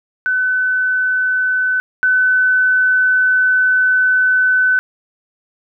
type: tone pair in turn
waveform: sine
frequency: 1509 / 1509 Hz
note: F#6 / F#6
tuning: +34 / +34 cents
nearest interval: unison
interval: 0 cents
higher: neither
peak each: -13 / -10 dBFS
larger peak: second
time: 0.26-1.8 / 2.03-4.79 s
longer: second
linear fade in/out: 0 ms
effects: none